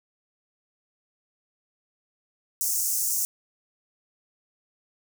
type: high-pass noise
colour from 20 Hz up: pink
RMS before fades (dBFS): -26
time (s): 2.61-3.25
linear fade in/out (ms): 0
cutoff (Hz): 5900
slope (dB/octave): 48
effects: none